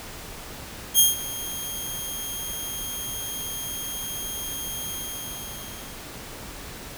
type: tone with ADSR envelope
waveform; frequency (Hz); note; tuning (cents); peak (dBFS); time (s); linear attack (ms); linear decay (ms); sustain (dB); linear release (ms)
5% pulse; 3229; G#7; -49; -4; 0.94-6.09; 50; 160; -18; 1200
effects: pink hiss -39 dBFS RMS until 6.97 s